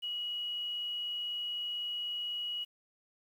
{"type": "tone with quantisation", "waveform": "sine", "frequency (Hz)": 2911, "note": "F#7", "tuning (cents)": -29, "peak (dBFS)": -34, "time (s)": [0.02, 2.65], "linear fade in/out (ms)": 20, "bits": 10, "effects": []}